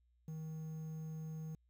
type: tone with quantisation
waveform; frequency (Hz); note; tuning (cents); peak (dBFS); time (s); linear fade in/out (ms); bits
triangle; 158; D#3; +27; -40; 0.28-1.55; 2; 11
effects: added 60 Hz sine -70 dBFS peak until 1.69 s